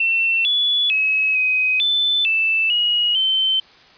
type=tone with pitch steps; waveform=sine; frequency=2696 / 3425 / 2564 / 2520 / 3518 / 2645 / 2896 / 3088 Hz; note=E7 / A7 / E7 / D#7 / A7 / E7 / F#7 / G7; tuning=+38 / -47 / -49 / +21 / -1 / +5 / -38 / -27 cents; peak=-15 dBFS; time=0-3.6 s; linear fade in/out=5 ms; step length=450 ms; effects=white hiss -48 dBFS RMS until 3.97 s + resampled to 11025 Hz